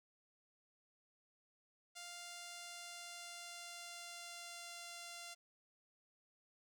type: tone with pitch glide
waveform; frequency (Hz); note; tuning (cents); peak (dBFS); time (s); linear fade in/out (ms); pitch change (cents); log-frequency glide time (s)
5% pulse; 698.5 to 691.7; F5 to F5; 0 to -17; -37; 1.95-5.35; 20; -17; 2.11-4.81
effects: none